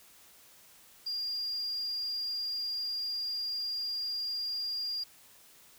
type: tone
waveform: triangle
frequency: 4808 Hz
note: D8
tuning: 40 cents sharp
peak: -30 dBFS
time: 1.06-5.04 s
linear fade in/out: 10 ms
effects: tanh soft clip ceiling -28 dBFS + white hiss -58 dBFS RMS until 5.78 s